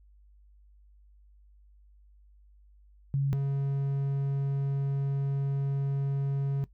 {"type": "tone pair in turn", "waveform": ["sine", "triangle"], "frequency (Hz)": [138.5, 138.5], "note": ["C#3", "C#3"], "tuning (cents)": [-1, -1], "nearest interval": "unison", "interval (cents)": 0, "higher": "neither", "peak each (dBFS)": -24, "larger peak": "neither", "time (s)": [[3.14, 3.33], [3.33, 6.64]], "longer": "second", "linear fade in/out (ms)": 0, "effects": ["noise-tail reverb RT60 0.1 s tail -18 dB re dry", "added 50 Hz sine -55 dBFS peak until 6.73 s"]}